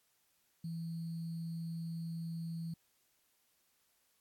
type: tone with sample-and-hold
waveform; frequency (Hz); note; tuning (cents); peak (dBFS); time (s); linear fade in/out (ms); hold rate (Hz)
sine; 165.6; E3; +8; -38; 0.64-2.74; 5; 4410
effects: white hiss -75 dBFS RMS until 4.2 s + AAC 64 kbps